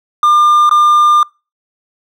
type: tone with dropouts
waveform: triangle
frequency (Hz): 1200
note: D6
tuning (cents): +37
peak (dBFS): -4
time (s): 0.23-1.23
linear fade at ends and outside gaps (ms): 2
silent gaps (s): 0.694-0.711
effects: noise-tail reverb RT60 0.3 s tail -26 dB re dry